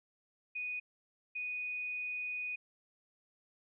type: tone bursts at uneven times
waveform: sine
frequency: 2480 Hz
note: D#7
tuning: 6 cents flat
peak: -36 dBFS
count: 2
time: 0.55-0.8 / 1.35-2.56 s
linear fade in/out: 10 ms
effects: none